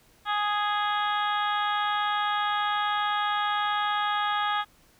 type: harmonic tone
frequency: 415.3 Hz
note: G#4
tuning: in tune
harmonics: 2 / 3 / 4 / 5 / 6 / 7 / 8 / 9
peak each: -28 / -28 / -32 / -40 / -45 / -43 / -35 / -41 dBFS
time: 0.25-4.65 s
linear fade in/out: 50 ms
effects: pink hiss -60 dBFS RMS until 4.99 s